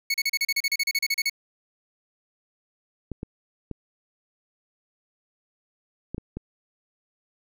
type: tone bursts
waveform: 25% pulse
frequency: 2209 Hz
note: C#7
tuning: 7 cents flat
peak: -18 dBFS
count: 16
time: 0.1-1.297 s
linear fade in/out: 5 ms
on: 42 ms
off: 35 ms
type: clicks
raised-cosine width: 3 ms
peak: -19 dBFS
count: 6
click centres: 3.117 / 3.231 / 3.713 / 6.146 / 6.181 / 6.37 s
effects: none